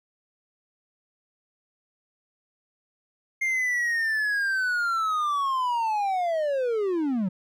triangle linear sweep, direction down, 2124 to 176 Hz, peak -21 dBFS, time 3.41-7.29 s, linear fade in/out 10 ms, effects none

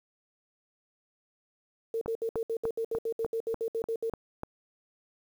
sine tone bursts, 453.6 Hz, A#4, 47 cents flat, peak -28 dBFS, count 16, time 1.94-4.098 s, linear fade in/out 2 ms, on 73 ms, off 66 ms
click train, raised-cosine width 1 ms, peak -21 dBFS, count 9, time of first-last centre 2.06-4.434 s, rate 3.37 Hz
effects 9-bit

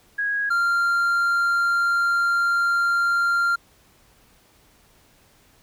sine / triangle tone pair in turn, 1652 / 1389.2 Hz, G#6 / F6, -10 / -10 cents, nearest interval minor third, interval 300 cents, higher first, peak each -21 / -16 dBFS, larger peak second, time 0.18-0.5 / 0.5-3.56 s, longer second, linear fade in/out 10 ms, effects pink hiss -57 dBFS RMS until 5.62 s

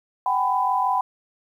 sine tone cluster, 760 / 806 / 999 Hz, F#5 / G5 / B5, +46 / +48 / +20 cents, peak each -24 / -26 / -21 dBFS, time 0.26-1.01 s, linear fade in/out 2 ms, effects 9-bit

